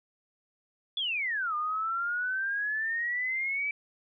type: exponential two-way sweep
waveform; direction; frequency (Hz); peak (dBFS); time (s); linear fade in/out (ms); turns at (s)
sine; down then up; 3490 to 1202 to 2318; -28; 0.97-3.71; 2; 1.55
effects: none